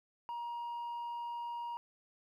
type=tone with hard clipping; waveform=triangle; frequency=947 Hz; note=A#5; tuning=27 cents sharp; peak=-37 dBFS; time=0.29-1.77 s; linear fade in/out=0 ms; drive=1 dB; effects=none